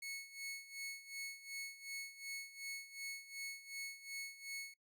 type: tone with tremolo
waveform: sawtooth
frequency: 2200 Hz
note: C#7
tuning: 14 cents flat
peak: -39 dBFS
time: 0.02-4.74 s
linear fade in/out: 5 ms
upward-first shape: sine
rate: 2.7 Hz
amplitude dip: 80%
effects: noise-tail reverb RT60 0.1 s tail -21 dB re dry